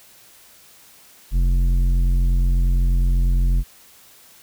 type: tone with tanh clipping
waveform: sine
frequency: 44.19 Hz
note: F1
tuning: 21 cents sharp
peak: -16 dBFS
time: 1.31-3.64 s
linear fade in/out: 50 ms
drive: 10 dB
effects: white hiss -49 dBFS RMS until 4.42 s